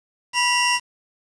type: tone pair together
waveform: 25% pulse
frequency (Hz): 979 / 2769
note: B5 / F7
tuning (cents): -15 / -15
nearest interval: octave + tritone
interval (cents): 1800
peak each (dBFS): -16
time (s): 0.33-0.8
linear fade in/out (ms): 50
effects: resampled to 22050 Hz + 7-bit